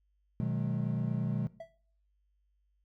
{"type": "chord", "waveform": "triangle", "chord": "G# minor seventh", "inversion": "first", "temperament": "equal with one note detuned", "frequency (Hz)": [123.47, 155.56, 185, 212.9], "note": ["B2", "D#3", "F#3", "G#3"], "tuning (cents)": [0, 0, 0, 43], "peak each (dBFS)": [-32, -33, -34, -34], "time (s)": [0.4, 1.47], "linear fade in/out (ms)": 0}
{"type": "tone with exponential decay", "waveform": "triangle", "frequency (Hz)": 659.3, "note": "E5", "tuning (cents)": 0, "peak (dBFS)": -36, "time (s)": [1.6, 1.78], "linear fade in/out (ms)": 5, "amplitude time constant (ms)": 37}
{"effects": ["noise-tail reverb RT60 0.5 s tail -19 dB re dry", "added 50 Hz sine -70 dBFS peak until 2.84 s"]}